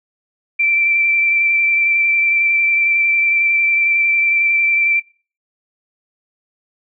sine tone with vibrato, 2343 Hz, D7, 5 cents flat, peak -12 dBFS, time 0.59-5 s, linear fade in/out 10 ms, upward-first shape sine, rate 11 Hz, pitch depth 15 cents each way, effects noise-tail reverb RT60 0.4 s tail -23 dB re dry

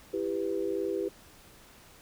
sine tone cluster, 332.8 / 395.3 / 496.4 Hz, E4 / G4 / B4, +17 / +15 / +9 cents, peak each -34 / -31 / -35 dBFS, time 0.13-1.09 s, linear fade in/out 10 ms, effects pink hiss -55 dBFS RMS until 2.01 s

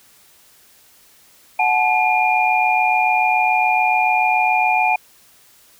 sine tone cluster, 736 / 863 / 2416 Hz, F#5 / A5 / D7, -9 / -34 / +48 cents, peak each -18 dBFS, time 1.59-4.96 s, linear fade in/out 5 ms, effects white hiss -51 dBFS RMS until 5.79 s

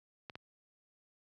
clicks, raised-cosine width 0.3 ms, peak -28 dBFS, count 2, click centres 0.298 / 0.355 s, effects high-pass 80 Hz 12 dB/octave

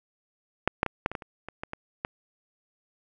clicks, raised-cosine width 0.5 ms, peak -6 / -6 / -13 / -8 / -21 / -17 / -26 / -22 / -18 / -19 / -13 dBFS, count 11, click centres 0.676 / 0.831 / 0.863 / 1.061 / 1.116 / 1.152 / 1.222 / 1.486 / 1.635 / 1.734 / 2.049 s, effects none

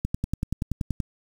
click train, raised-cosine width 5 ms, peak -13 dBFS, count 11, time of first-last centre 0.05-1.002 s, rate 10.5 Hz, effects 7-bit

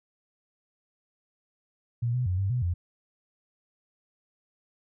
sine tone with pitch steps, 118.7 / 125.3 / 91 / 97.4 / 124.2 / 87.3 Hz, A#2 / B2 / F#2 / G2 / B2 / F2, +32 / +25 / -28 / -11 / +10 / 0 cents, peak -24 dBFS, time 2.02-2.74 s, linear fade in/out 10 ms, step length 120 ms, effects none

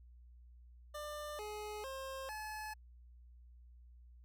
25% pulse tone with pitch steps, 596 / 421.5 / 533 / 858 Hz, D5 / G#4 / C5 / A5, +25 / +26 / +32 / -44 cents, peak -39 dBFS, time 0.94-2.74 s, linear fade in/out 10 ms, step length 450 ms, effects added 60 Hz sine -56 dBFS peak until 4.24 s

